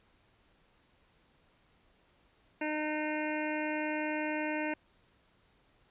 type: harmonic tone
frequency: 305.1 Hz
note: D#4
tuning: 34 cents flat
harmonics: 1 / 2 / 3 / 5 / 6 / 7 / 8 / 9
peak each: -35 / -38 / -40 / -42 / -43 / -43 / -44 / -45 dBFS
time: 2.61-4.74 s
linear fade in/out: 5 ms
effects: pink hiss -68 dBFS RMS until 5.9 s + resampled to 8000 Hz